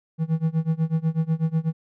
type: tone with tremolo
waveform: triangle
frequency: 161 Hz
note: E3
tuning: 41 cents flat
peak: -15 dBFS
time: 0.18-1.73 s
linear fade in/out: 50 ms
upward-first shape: sine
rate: 8.1 Hz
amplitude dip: 95%
effects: none